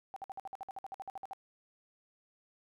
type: tone bursts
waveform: sine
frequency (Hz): 774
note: G5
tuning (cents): -22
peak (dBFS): -39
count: 16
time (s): 0.14-1.333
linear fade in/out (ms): 0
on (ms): 23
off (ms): 55
effects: 13-bit